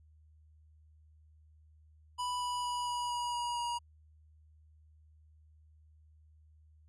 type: tone with pitch steps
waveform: square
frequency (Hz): 987.8 / 982.1 / 976.5 / 970.8 / 965.2 / 959.7 / 954.2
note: B5 / B5 / B5 / B5 / B5 / B5 / A#5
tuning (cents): 0 / -10 / -20 / -30 / -40 / -50 / +40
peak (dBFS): -34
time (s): 2.18-3.79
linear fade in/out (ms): 20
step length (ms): 230
effects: added 77 Hz sine -59 dBFS peak until 6.88 s + resampled to 24000 Hz